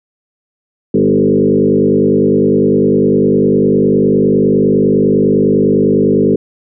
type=tone with frequency modulation; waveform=sine; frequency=314.2 Hz; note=D#4; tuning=17 cents sharp; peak=-7 dBFS; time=0.94-6.36 s; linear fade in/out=5 ms; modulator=49.9 Hz; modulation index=3; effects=none